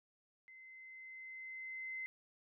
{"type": "tone with level ramp", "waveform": "sine", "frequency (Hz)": 2060, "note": "C7", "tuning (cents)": -28, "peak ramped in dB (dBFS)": [-55, -40], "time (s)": [0.48, 2.06], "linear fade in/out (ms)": 0, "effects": []}